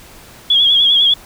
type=tone with vibrato; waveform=sine; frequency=3322 Hz; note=G#7; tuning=in tune; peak=-8 dBFS; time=0.5-1.14 s; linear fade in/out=5 ms; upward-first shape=sine; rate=9.9 Hz; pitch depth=59 cents each way; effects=pink hiss -40 dBFS RMS until 1.25 s